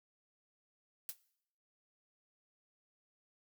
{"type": "noise with exponential decay", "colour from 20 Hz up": "blue", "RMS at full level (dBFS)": -37, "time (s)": [1.09, 1.17], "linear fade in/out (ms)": 1, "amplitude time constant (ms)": 16, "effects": ["noise-tail reverb RT60 0.7 s tail -20 dB re dry"]}